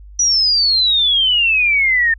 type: exponential sweep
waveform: sine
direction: down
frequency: 5920 to 1794 Hz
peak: -11 dBFS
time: 0.19-2.14 s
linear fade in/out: 5 ms
effects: added 50 Hz sine -35 dBFS peak until 2.18 s